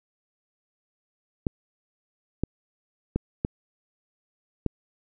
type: clicks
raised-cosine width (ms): 3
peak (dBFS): -11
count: 5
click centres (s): 1.468 / 2.436 / 3.16 / 3.449 / 4.663
effects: none